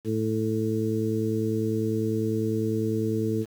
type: harmonic tone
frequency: 110 Hz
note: A2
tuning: in tune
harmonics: 1 / 2 / 3 / 4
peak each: -29 / -29 / -29 / -29 dBFS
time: 0.04-3.46 s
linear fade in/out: 50 ms
effects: 8-bit